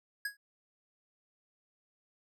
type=tone with exponential decay; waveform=square; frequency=1661.2 Hz; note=G#6; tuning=in tune; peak=-31 dBFS; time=0.25-0.37 s; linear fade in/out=5 ms; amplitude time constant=26 ms; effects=none